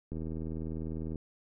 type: click train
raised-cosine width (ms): 3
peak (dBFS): -26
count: 84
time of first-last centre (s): 0.12-1.158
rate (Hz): 80
effects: none